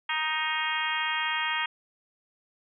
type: harmonic tone with a mistuned harmonic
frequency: 311.9 Hz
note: D#4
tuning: 4 cents sharp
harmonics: 3 / 4 / 5 / 6 / 7 / 8 / 9 / 10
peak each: -33 / -35 / -36 / -32 / -35 / -36 / -36 / -35 dBFS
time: 0.09-1.66 s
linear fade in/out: 5 ms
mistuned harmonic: 10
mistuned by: +60 cents
effects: none